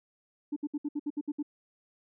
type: tone bursts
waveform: sine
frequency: 293.7 Hz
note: D4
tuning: in tune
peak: -28 dBFS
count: 9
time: 0.52-1.428 s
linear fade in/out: 10 ms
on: 44 ms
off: 64 ms
effects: tanh soft clip ceiling -26 dBFS